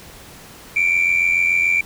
sine tone pair together, 2274 / 2361 Hz, C#7 / D7, +44 / +9 cents, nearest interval minor second, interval 65 cents, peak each -18 / -14 dBFS, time 0.76-1.81 s, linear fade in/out 5 ms, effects tanh soft clip ceiling -10 dBFS + pink hiss -41 dBFS RMS until 1.85 s

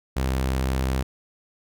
sawtooth tone, 65.41 Hz, C2, in tune, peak -18 dBFS, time 0.16-1.03 s, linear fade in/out 10 ms, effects none

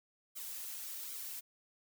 blue noise with flanger, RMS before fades -44 dBFS, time 0.35-1.41 s, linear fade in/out 20 ms, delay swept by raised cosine 1.1 to 6 ms, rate 1.3 Hz, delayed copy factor -0.85, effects none

